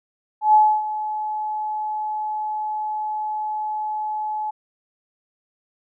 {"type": "tone with ADSR envelope", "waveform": "sine", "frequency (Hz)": 855, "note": "A5", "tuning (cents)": -50, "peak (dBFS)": -9, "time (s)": [0.41, 4.51], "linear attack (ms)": 130, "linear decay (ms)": 280, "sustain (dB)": -14, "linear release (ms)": 12, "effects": []}